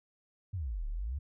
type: exponential two-way sweep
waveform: sine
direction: down then up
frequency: 103.83 to 33.87 to 76.6 Hz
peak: -33 dBFS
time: 0.53-1.19 s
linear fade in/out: 10 ms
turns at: 0.87 s
effects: none